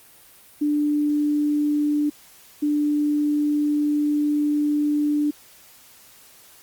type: tone bursts at uneven times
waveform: sine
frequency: 295.5 Hz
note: D4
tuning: 11 cents sharp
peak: -18 dBFS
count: 2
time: 0.61-2.1 / 2.62-5.31 s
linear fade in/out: 10 ms
effects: white hiss -50 dBFS RMS until 6.62 s + Opus 32 kbps